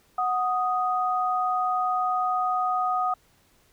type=tone pair together; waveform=sine; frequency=737.6 / 1244.5 Hz; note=F#5 / D#6; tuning=-6 / 0 cents; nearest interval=major sixth; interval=906 cents; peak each=-25 dBFS; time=0.18-3.14 s; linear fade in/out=5 ms; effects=pink hiss -62 dBFS RMS until 3.72 s